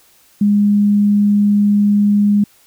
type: tone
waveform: sine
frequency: 205.2 Hz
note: G#3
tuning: 21 cents flat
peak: -9 dBFS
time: 0.41-2.44 s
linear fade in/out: 5 ms
effects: white hiss -51 dBFS RMS until 2.66 s